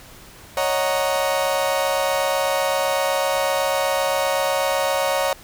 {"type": "chord", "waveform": "35% pulse", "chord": "D# minor seventh", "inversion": "third", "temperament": "equal", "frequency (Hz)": [554.4, 622.3, 740, 932.3], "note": ["C#5", "D#5", "F#5", "A#5"], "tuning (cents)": [0, 0, 0, 0], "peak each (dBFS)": [-20, -24, -25, -25], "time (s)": [0.57, 5.33], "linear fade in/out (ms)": 2, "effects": ["pink hiss -44 dBFS RMS until 5.43 s"]}